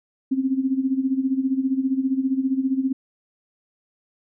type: tone with tremolo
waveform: sine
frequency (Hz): 265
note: C4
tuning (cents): +22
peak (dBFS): -16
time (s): 0.31-2.93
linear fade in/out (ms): 10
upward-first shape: sine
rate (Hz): 15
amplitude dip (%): 75
effects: none